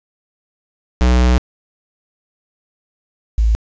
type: tone pair in turn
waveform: square / sine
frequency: 61.74 / 55 Hz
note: B1 / A1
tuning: 0 / 0 cents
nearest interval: major second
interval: 200 cents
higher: first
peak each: -10 dBFS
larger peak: neither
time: 1.01-1.38 / 3.38-3.55 s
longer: first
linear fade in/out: 0 ms
effects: resampled to 16000 Hz + 7-bit